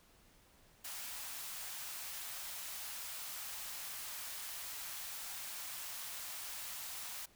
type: high-pass noise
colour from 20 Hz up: white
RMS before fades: -45 dBFS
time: 0.84-7.26 s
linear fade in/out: 10 ms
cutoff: 670 Hz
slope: 24 dB/octave
effects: pink hiss -66 dBFS RMS until 7.35 s